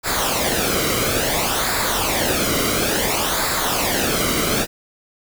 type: noise with flanger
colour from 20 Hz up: pink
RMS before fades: -20 dBFS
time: 0.03-4.67 s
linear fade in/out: 50 ms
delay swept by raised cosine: 0.33 to 1.17 ms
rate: 0.58 Hz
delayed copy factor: -0.65
effects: none